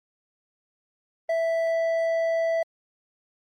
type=tone with hard clipping; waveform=sine; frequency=659.3 Hz; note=E5; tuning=in tune; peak=-23 dBFS; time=1.29-2.63 s; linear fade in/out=5 ms; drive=5 dB; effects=Opus 24 kbps